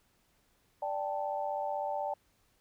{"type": "chord", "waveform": "sine", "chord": "D suspended fourth", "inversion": "none", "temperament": "equal", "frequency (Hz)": [587.3, 784, 880], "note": ["D5", "G5", "A5"], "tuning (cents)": [0, 0, 0], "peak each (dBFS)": [-36, -36, -37], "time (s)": [0.82, 2.14], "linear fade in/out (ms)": 5, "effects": ["pink hiss -71 dBFS RMS until 2.6 s"]}